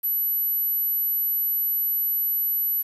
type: tone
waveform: sine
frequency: 11840 Hz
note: F#9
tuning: in tune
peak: -20 dBFS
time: 0.03-2.83 s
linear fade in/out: 20 ms
effects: tanh soft clip ceiling -17 dBFS + 8-bit